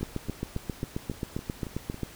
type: two click trains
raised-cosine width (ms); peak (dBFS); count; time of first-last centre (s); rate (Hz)
3; -24 / -17; 8 / 16; 0.01-1.944 / 0.03-2.033; 3.62 / 7.49
effects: pink hiss -48 dBFS RMS until 2.15 s